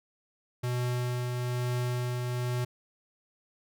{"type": "tone with tremolo", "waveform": "square", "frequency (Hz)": 123.47, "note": "B2", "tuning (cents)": 0, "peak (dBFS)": -28, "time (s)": [0.63, 2.65], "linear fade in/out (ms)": 10, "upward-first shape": "triangle", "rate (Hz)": 1.1, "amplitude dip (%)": 30, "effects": []}